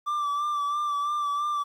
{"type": "tone with vibrato", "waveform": "triangle", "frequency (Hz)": 1171, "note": "D6", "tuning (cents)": -5, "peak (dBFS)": -23, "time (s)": [0.06, 1.64], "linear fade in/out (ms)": 20, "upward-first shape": "sine", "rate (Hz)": 3, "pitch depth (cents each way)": 34, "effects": ["10-bit"]}